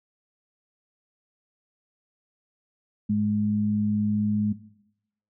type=tone pair together; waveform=sine; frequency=105.13 / 209.6 Hz; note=G#2 / G#3; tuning=+22 / +16 cents; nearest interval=octave; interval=1194 cents; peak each=-30 / -21 dBFS; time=3.09-4.53 s; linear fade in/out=10 ms; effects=noise-tail reverb RT60 0.8 s tail -17 dB re dry